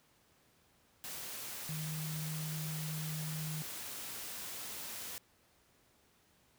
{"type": "tone in noise", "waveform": "sine", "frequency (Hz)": 155.56, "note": "D#3", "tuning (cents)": 0, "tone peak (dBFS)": -38, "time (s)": [1.69, 3.62], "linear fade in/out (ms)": 0, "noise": "white", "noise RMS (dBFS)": -44, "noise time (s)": [1.04, 5.18], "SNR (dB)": 3, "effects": ["pink hiss -69 dBFS RMS until 6.58 s", "high-pass 60 Hz 12 dB/octave"]}